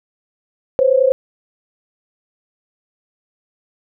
sine tone pair together, 510.1 / 541 Hz, C5 / C#5, -44 / -42 cents, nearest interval minor second, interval 102 cents, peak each -13 dBFS, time 0.79-1.12 s, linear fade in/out 0 ms, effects none

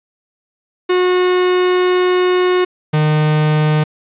45% pulse tone pair in turn, 363.7 / 152.92 Hz, F#4 / D#3, -30 / -30 cents, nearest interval octave + minor third, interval 1500 cents, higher first, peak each -11 dBFS, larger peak neither, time 0.89-2.65 / 2.93-3.84 s, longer first, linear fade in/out 10 ms, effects resampled to 8000 Hz + 7-bit

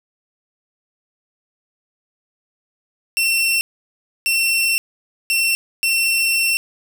sawtooth tone bursts at uneven times, 2707 Hz, E7, 45 cents sharp, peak -12 dBFS, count 4, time 3.17-3.61 / 4.26-4.78 / 5.3-5.55 / 5.83-6.57 s, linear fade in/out 0 ms, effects none

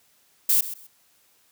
violet noise with echo, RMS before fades -19 dBFS, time 0.49-0.61 s, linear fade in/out 5 ms, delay 130 ms, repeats 2, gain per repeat -14 dB, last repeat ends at 0.87 s, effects white hiss -62 dBFS RMS until 1.51 s + high-pass 60 Hz 12 dB/octave

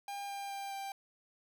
45% pulse tone with pitch steps, 803 / 797.9 / 792.9 / 787.8 Hz, G5 / G5 / G5 / G5, +41 / +30 / +20 / +8 cents, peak -39 dBFS, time 0.08-0.92 s, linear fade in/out 2 ms, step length 210 ms, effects none

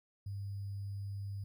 sine tone with sample-and-hold, 99.4 Hz, G2, 25 cents sharp, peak -38 dBFS, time 0.26-1.44 s, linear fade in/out 5 ms, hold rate 4900 Hz, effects none

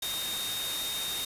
sine tone in noise, 3700 Hz, A#7, 14 cents flat, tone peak -33 dBFS, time 0.02-1.25 s, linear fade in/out 5 ms, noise white, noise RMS -35 dBFS, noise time 0.02-1.25 s, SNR -1 dB, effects resampled to 32000 Hz

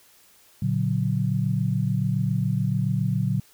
sine chord, Bb augmented, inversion none, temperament equal with one note detuned, 116.54 / 143.64 / 185 Hz, Bb2 / D3 / F#3, 0 / -38 / 0 cents, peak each -25 / -25 / -26 dBFS, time 0.62-3.4 s, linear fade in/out 5 ms, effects white hiss -56 dBFS RMS until 3.53 s

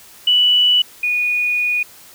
sine tone pair in turn, 2960 / 2460 Hz, F#7 / D#7, 0 / -20 cents, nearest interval minor third, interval 320 cents, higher first, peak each -10 / -15 dBFS, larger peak first, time 0.27-0.82 / 1.03-1.83 s, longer second, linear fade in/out 5 ms, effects white hiss -43 dBFS RMS until 2.14 s

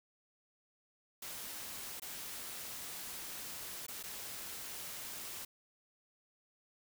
white noise with dropouts, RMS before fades -45 dBFS, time 1.22-5.45 s, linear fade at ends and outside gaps 5 ms, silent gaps 1.998-2.019 / 3.866-3.882 / 4.029-4.036 s, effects none

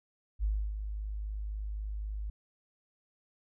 sine tone with ADSR envelope, 51.91 Hz, G#1, in tune, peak -26 dBFS, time 0.39-2.3 s, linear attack 47 ms, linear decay 290 ms, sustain -8 dB, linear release 3 ms, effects none

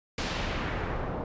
pink noise with low-pass filter sweep, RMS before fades -32 dBFS, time 0.18-1.24 s, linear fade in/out 2 ms, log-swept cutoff 5400 to 820 Hz, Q 1, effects resampled to 16000 Hz

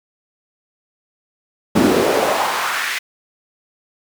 brown noise with high-pass filter sweep, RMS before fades -17 dBFS, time 1.75-2.99 s, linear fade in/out 10 ms, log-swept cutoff 240 to 2200 Hz, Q 2, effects none

